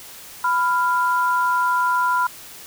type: tone pair together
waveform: sine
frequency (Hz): 994.1 / 1393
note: B5 / F6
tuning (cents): +11 / -5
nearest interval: tritone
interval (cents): 584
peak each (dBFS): -18 / -21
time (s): 0.44-2.27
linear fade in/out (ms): 5
effects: white hiss -40 dBFS RMS until 2.66 s